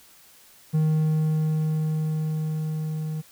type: tone with level ramp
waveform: triangle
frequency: 156 Hz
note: D#3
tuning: 5 cents sharp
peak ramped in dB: -16 to -25 dBFS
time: 0.73-3.22 s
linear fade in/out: 20 ms
effects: white hiss -53 dBFS RMS until 3.31 s